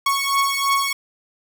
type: beating tone pair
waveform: sawtooth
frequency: 1105 / 1108 Hz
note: C#6 / C#6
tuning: -6 / -1 cents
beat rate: 3 Hz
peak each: -17 dBFS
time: 0.06-0.93 s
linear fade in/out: 5 ms
effects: none